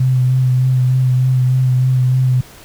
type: tone with vibrato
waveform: sine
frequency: 128.2 Hz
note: C3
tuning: 35 cents flat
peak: -10 dBFS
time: 0-2.41 s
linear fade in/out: 5 ms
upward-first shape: sine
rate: 3.3 Hz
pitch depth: 21 cents each way
effects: pink hiss -40 dBFS RMS until 2.64 s